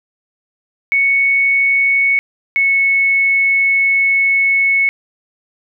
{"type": "tone pair in turn", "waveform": "sine", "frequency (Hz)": [2217, 2203], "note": ["C#7", "C#7"], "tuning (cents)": [0, -11], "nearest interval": "unison", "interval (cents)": 11, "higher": "first", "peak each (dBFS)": -10, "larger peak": "neither", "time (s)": [[0.92, 2.19], [2.56, 4.89]], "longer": "second", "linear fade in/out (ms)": 0, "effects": []}